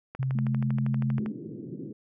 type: click train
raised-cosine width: 0.5 ms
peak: -24 dBFS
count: 15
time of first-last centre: 0.15-1.261 s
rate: 12.6 Hz
type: tone with pitch glide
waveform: sine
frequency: 132 to 133.3 Hz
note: C3 to C3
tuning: +16 to +33 cents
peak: -25 dBFS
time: 0.19-1.2 s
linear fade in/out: 10 ms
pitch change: +17 cents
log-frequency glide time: 0.36-0.8 s
type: tone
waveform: sine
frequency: 214.9 Hz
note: A3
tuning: 41 cents flat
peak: -29 dBFS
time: 0.35-1.32 s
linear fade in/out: 5 ms
type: band-pass noise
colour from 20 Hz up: white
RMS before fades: -39 dBFS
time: 1.18-1.93 s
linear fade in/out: 5 ms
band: 120 to 390 Hz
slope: 48 dB/octave
effects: none